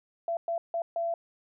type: tone bursts at uneven times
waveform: sine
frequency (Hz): 675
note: E5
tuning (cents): +41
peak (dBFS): -27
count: 4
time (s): 0.28-0.37 / 0.48-0.58 / 0.74-0.82 / 0.96-1.14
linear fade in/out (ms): 2
effects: none